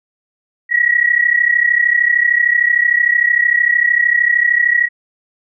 sine tone pair together, 1900.8 / 1934 Hz, A#6 / B6, +33 / -37 cents, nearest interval unison, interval 30 cents, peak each -13 dBFS, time 0.69-4.89 s, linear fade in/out 50 ms, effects none

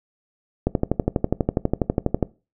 click train, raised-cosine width 2 ms, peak -5 dBFS, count 20, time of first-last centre 0.67-2.227 s, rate 12.2 Hz, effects noise-tail reverb RT60 0.3 s tail -20 dB re dry

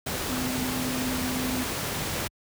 sine tone in noise, 254.3 Hz, C4, 49 cents flat, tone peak -29 dBFS, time 0.29-1.64 s, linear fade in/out 10 ms, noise pink, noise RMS -30 dBFS, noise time 0.06-2.28 s, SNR -2 dB, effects high-pass 60 Hz 12 dB/octave

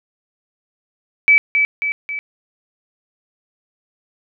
sine tone with echo, 2300 Hz, D7, 37 cents flat, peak -7 dBFS, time 1.28-1.38 s, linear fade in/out 0 ms, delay 270 ms, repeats 3, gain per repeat -5 dB, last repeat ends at 2.19 s, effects none

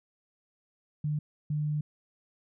sine tone bursts at uneven times, 150 Hz, D3, 37 cents sharp, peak -27 dBFS, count 2, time 1.04-1.19 / 1.5-1.81 s, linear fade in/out 5 ms, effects none

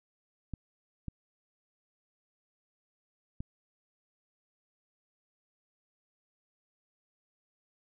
clicks, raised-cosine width 5 ms, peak -25 dBFS, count 3, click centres 0.537 / 1.083 / 3.405 s, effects none

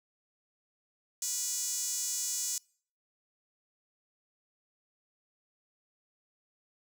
sawtooth tone with high-pass filter, 490 Hz, B4, 14 cents flat, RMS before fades -34 dBFS, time 1.22-2.58 s, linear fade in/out 2 ms, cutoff 6700 Hz, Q 3.7, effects noise-tail reverb RT60 0.5 s tail -26 dB re dry

